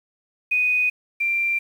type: tone pair in turn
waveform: sine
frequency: 2489 / 2366 Hz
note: D#7 / D7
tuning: 0 / +12 cents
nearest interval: minor second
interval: 88 cents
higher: first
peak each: -17 / -19 dBFS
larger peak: first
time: 0.51-0.9 / 1.2-1.59 s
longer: neither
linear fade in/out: 10 ms
effects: 8-bit